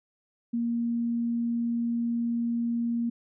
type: tone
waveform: sine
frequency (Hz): 234.6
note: A#3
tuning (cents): +11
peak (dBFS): -25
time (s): 0.53-3.1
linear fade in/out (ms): 10
effects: none